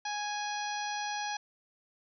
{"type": "harmonic tone", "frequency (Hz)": 830, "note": "G#5", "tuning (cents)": -1, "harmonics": [1, 2, 3, 4, 5, 6, 7], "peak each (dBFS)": [-35, -40, -44, -45, -45, -47, -44], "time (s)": [0.05, 1.37], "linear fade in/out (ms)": 5, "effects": []}